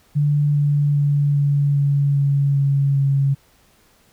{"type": "tone with pitch steps", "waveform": "sine", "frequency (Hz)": [146.3, 145.12, 143.95, 142.79, 141.64, 140.5, 139.37, 138.25], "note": ["D3", "D3", "D3", "D3", "C#3", "C#3", "C#3", "C#3"], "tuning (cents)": [-6, -20, -34, -48, 38, 24, 10, -4], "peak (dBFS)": -14, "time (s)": [0.15, 3.35], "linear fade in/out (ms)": 20, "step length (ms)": 400, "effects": ["pink hiss -56 dBFS RMS until 4.12 s"]}